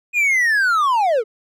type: linear sweep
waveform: triangle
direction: down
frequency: 2489 to 407.2 Hz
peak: -12 dBFS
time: 0.13-1.24 s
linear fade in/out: 50 ms
effects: none